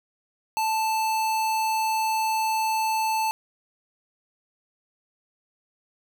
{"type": "tone", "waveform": "square", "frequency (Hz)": 880, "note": "A5", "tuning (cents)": 0, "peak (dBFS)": -23, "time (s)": [0.57, 3.31], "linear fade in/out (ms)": 0, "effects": []}